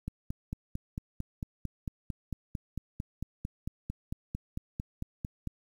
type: click train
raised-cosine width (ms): 5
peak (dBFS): -22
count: 25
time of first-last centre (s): 0.08-5.473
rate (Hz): 4.45
effects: 9-bit